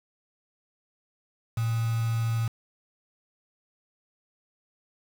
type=tone with quantisation; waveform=sine; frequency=114.2 Hz; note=A#2; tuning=35 cents flat; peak=-24 dBFS; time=1.57-2.48 s; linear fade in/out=5 ms; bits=6; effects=none